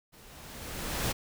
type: noise with level ramp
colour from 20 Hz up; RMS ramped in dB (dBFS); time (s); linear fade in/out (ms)
pink; -55 to -29; 0.12-1.13; 20
effects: none